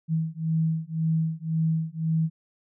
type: beating tone pair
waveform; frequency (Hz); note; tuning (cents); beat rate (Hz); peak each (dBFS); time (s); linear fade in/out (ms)
sine; 160 / 161.9; D#3 / E3; +49 / -31; 1.9; -26; 0.08-2.3; 50
effects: none